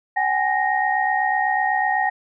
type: tone cluster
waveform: sine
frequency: 761 / 829 / 1864 Hz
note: F#5 / G#5 / A#6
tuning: +48 / -3 / -1 cents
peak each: -22 dBFS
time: 0.16-2.1 s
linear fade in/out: 10 ms
effects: none